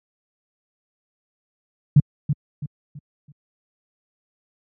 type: tone with echo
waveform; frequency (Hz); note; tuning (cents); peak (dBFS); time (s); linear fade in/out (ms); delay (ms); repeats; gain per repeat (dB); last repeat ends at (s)
sine; 145.4; D3; -17; -7; 1.96-2; 5; 330; 4; -9; 3.32
effects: high-pass 80 Hz 12 dB/octave